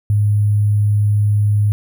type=tone with sample-and-hold; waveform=sine; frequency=103.83 Hz; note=G#2; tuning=in tune; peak=-11 dBFS; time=0.1-1.72 s; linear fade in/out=0 ms; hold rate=11025 Hz; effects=none